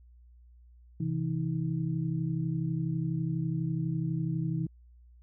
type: tone cluster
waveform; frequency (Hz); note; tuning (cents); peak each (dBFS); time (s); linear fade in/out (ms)
sine; 131.8 / 163.9 / 317; C3 / E3 / D#4; +13 / -10 / +32; -33 / -30 / -38; 1-4.67; 5
effects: added 60 Hz sine -53 dBFS peak until 5.22 s